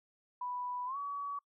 sine tone with pitch glide, 987.8 to 1134.7 Hz, B5 to C#6, 0 to +40 cents, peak -36 dBFS, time 0.41-1.39 s, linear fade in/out 5 ms, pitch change +240 cents, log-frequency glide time 0.86-0.97 s, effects noise-tail reverb RT60 0.1 s tail -25 dB re dry

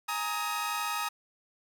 sawtooth chord, Ab suspended second, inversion none, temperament equal with one note detuned, 830.6 / 932.3 / 1261.9 Hz, Ab5 / Bb5 / Eb6, 0 / 0 / +24 cents, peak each -34 / -32 / -29 dBFS, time 0.08-1.09 s, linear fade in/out 10 ms, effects none

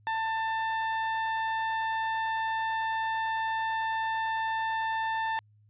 30% pulse tone, 891 Hz, A5, 22 cents sharp, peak -25 dBFS, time 0.07-5.39 s, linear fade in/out 0 ms, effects added 105 Hz sine -58 dBFS peak until 5.69 s + resampled to 8000 Hz

